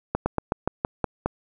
slowing click train, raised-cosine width 1 ms, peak -8 dBFS, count 8, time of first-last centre 0.15-1.26 s, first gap 110 ms, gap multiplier 1.12, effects none

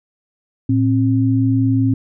sine tone pair together, 112.62 / 267 Hz, A2 / C4, +41 / +35 cents, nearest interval octave + minor third, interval 1494 cents, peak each -15 dBFS, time 0.69-1.94 s, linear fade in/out 5 ms, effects none

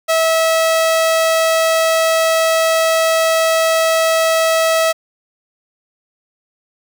sawtooth tone, 649 Hz, E5, 27 cents flat, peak -8 dBFS, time 0.08-4.93 s, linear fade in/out 20 ms, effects none

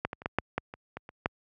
clicks, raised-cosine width 0.5 ms, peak -13 / -20 / -29 / -14 / -9 / -13 / -26 / -22 / -28 / -11 dBFS, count 10, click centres 0.05 / 0.131 / 0.219 / 0.259 / 0.386 / 0.58 / 0.739 / 0.97 / 1.091 / 1.259 s, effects high-pass 60 Hz 12 dB/octave

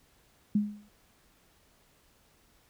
sine tone with exponential decay, 207.8 Hz, G#3, 1 cent sharp, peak -20 dBFS, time 0.55-0.89 s, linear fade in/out 5 ms, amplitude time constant 72 ms, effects pink hiss -65 dBFS RMS until 2.69 s

